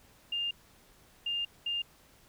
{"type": "tone bursts at uneven times", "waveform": "sine", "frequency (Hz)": 2808, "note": "F7", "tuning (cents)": 9, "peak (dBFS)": -30, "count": 3, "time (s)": [[0.32, 0.51], [1.26, 1.45], [1.66, 1.82]], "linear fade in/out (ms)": 5, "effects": ["pink hiss -61 dBFS RMS until 2.28 s"]}